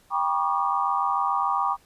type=tone cluster; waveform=sine; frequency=792 / 961 / 1117 / 1204 Hz; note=G5 / B5 / C#6 / D6; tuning=+18 / -48 / +13 / +43 cents; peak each=-27 dBFS; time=0.1-1.77 s; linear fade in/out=50 ms; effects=pink hiss -59 dBFS RMS until 1.85 s + resampled to 32000 Hz